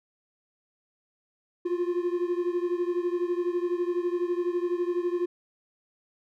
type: beating tone pair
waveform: triangle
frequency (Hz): 348.6 / 360.6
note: F4 / F#4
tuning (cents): -3 / -45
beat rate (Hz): 12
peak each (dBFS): -25 / -28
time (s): 1.65-5.26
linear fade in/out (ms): 10
effects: none